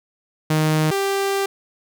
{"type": "tone pair in turn", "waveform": "sawtooth", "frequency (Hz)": [155.56, 393.6], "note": ["D#3", "G4"], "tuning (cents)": [0, 7], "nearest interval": "octave + major third", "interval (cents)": 1607, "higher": "second", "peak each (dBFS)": [-12, -15], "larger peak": "first", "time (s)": [[0.5, 0.91], [0.91, 1.46]], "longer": "second", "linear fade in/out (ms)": 5, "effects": []}